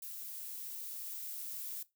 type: noise with level ramp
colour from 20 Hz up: violet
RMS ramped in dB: -45 to -42 dBFS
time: 0.02-1.83 s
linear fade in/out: 5 ms
effects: noise-tail reverb RT60 0.2 s tail -18 dB re dry